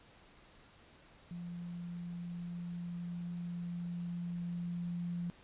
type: tone with level ramp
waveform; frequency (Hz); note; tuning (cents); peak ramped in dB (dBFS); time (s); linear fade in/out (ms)
sine; 173.6; F3; -10; -41 to -35; 1.31-5.3; 0
effects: pink hiss -61 dBFS RMS until 5.43 s + resampled to 8000 Hz